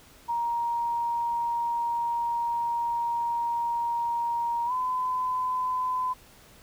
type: tone with pitch glide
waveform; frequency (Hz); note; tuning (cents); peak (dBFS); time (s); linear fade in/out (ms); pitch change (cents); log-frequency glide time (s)
sine; 940 to 1013.3; A#5 to B5; +14 to +44; -25; 0.28-6.14; 20; +130; 4.66-4.72
effects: pink hiss -54 dBFS RMS until 6.62 s